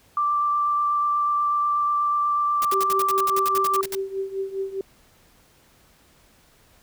sine tone with vibrato, 1174.7 Hz, D6, in tune, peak -19 dBFS, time 0.17-3.81 s, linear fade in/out 2 ms, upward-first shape triangle, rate 8.2 Hz, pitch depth 10 cents each way
white noise bursts, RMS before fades -30 dBFS, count 15, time 2.62-3.95 s, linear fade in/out 0 ms, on 28 ms, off 65 ms
sine tone with tremolo, 387.6 Hz, G4, 20 cents flat, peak -22 dBFS, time 2.72-4.81 s, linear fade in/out 2 ms, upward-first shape triangle, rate 4.9 Hz, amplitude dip 85%
effects pink hiss -57 dBFS RMS until 6.82 s

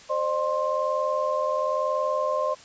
sine tone cluster, 525 / 606 / 1055 Hz, C5 / D#5 / C6, +6 / -46 / +14 cents, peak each -28 / -26 / -27 dBFS, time 0.09-2.55 s, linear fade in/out 20 ms, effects white hiss -48 dBFS RMS until 2.64 s + resampled to 16000 Hz

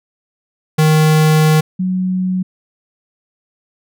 square / sine tone pair in turn, 155.56 / 184.99 Hz, D#3 / F#3, 0 / 0 cents, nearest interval minor third, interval 300 cents, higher second, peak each -9 / -14 dBFS, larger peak first, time 0.78-1.61 / 1.79-2.43 s, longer first, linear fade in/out 10 ms, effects none

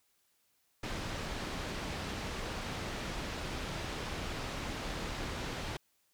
pink low-pass noise, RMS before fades -39 dBFS, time 0.83-5.77 s, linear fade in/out 5 ms, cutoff 5000 Hz, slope 12 dB/octave, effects white hiss -74 dBFS RMS until 6.13 s

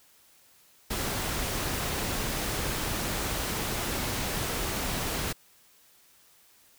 pink noise, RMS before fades -31 dBFS, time 0.9-5.33 s, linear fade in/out 10 ms, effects white hiss -60 dBFS RMS until 6.78 s

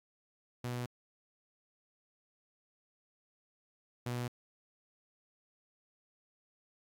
sawtooth tone pair in turn, 122.3 / 121.8 Hz, B2 / B2, -16 / -24 cents, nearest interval unison, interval 8 cents, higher first, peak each -32 / -31 dBFS, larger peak second, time 0.64-0.86 / 4.06-4.28 s, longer neither, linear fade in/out 5 ms, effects AAC 64 kbps

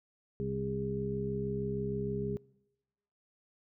harmonic tone with a mistuned harmonic, 66.4 Hz, C2, 26 cents sharp, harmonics 1 / 2 / 3 / 4 / 6, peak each -46 / -37 / -38 / -46 / -36 dBFS, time 0.4-2.37 s, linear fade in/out 0 ms, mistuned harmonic 6, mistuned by +40 cents, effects noise-tail reverb RT60 1.0 s tail -25 dB re dry

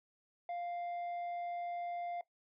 sine tone with tanh clipping, 698.5 Hz, F5, in tune, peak -39 dBFS, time 0.49-2.21 s, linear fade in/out 2 ms, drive 5 dB, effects noise-tail reverb RT60 0.1 s tail -17 dB re dry

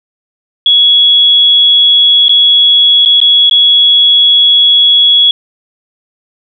sine tone with dropouts, 3355 Hz, G#7, 17 cents sharp, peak -3 dBFS, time 0.66-5.31 s, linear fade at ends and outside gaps 2 ms, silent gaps 2.283-2.293 / 3.051-3.058 / 3.203-3.214 / 3.497-3.511 s, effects none

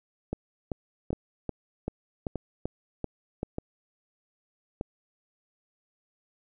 two click trains, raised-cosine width 2 ms, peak -17 / -18 dBFS, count 9 / 4, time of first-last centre 0.33-3.431 / 1.13-4.811 s, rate 2.58 / 0.815 Hz, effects none

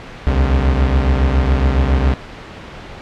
40% pulse beating tone pair, 65.6 / 72.8 Hz, C2 / D2, +5 / -15 cents, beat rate 7.2 Hz, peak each -12 / -17 dBFS, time 0.27-2.14 s, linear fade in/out 0 ms, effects pink hiss -33 dBFS RMS until 3.01 s + low-pass 3000 Hz 12 dB/octave

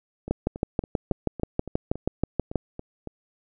two click trains, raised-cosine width 2 ms, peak -21 / -9 dBFS, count 11 / 15, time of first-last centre 0.28-3.073 / 0.31-2.557 s, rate 3.58 / 6.23 Hz, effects none

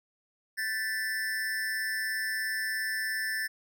square tone with amplitude modulation, 1760 Hz, A6, in tune, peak -27 dBFS, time 0.57-3.48 s, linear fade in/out 20 ms, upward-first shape sine, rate 217 Hz, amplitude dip 75%, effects none

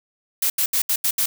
blue noise bursts at uneven times, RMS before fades -20 dBFS, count 6, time 0.42-0.5 / 0.58-0.66 / 0.73-0.82 / 0.89-0.96 / 1.04-1.11 / 1.18-1.26 s, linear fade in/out 5 ms, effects none

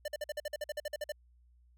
square tone bursts, 596 Hz, D5, 25 cents sharp, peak -35 dBFS, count 14, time 0.05-1.121 s, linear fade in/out 5 ms, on 31 ms, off 49 ms, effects added 60 Hz sine -61 dBFS peak until 1.77 s

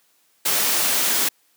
white noise, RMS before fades -20 dBFS, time 0.45-1.29 s, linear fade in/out 10 ms, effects white hiss -62 dBFS RMS until 1.56 s + high-pass 200 Hz 12 dB/octave

